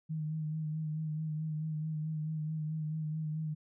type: tone with vibrato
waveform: sine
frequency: 155.5 Hz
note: D#3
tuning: 1 cent flat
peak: -33 dBFS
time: 0.09-3.55 s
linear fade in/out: 20 ms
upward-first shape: sine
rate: 4.6 Hz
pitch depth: 31 cents each way
effects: none